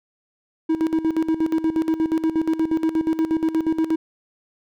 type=tone with tremolo; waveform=triangle; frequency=320.7 Hz; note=E4; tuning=48 cents flat; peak=-14 dBFS; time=0.69-3.96 s; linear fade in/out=10 ms; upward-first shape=square; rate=8.4 Hz; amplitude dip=75%; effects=none